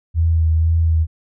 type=tone with vibrato; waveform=sine; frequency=81.3 Hz; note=E2; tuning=23 cents flat; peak=-12 dBFS; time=0.14-1.07 s; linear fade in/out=50 ms; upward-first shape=sine; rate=2 Hz; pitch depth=25 cents each way; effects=none